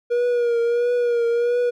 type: tone with vibrato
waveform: triangle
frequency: 477.2 Hz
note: A#4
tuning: 41 cents sharp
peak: -15 dBFS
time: 0.1-1.71 s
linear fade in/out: 20 ms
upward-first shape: triangle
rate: 1.5 Hz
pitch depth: 44 cents each way
effects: none